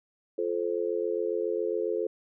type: chord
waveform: sine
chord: F major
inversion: none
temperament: just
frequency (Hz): 349.2 / 436.5 / 523.8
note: F4 / A4 / C5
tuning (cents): 0 / -14 / +2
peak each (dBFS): -32 / -29 / -33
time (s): 0.38-2.07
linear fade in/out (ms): 5
effects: none